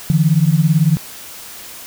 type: beating tone pair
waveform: sine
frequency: 149.5 / 167.5 Hz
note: D3 / E3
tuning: +31 / +28 cents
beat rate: 18 Hz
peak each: -13 dBFS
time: 0.1-0.97 s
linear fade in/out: 0 ms
effects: white hiss -34 dBFS RMS until 1.86 s